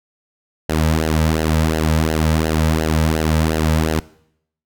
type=tone with flanger; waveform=sawtooth; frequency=79 Hz; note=D#2; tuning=27 cents sharp; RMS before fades=-17 dBFS; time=0.69-4 s; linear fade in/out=5 ms; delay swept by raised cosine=0.84 to 2.84 ms; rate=2.8 Hz; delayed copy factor=-0.75; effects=noise-tail reverb RT60 0.7 s tail -20 dB re dry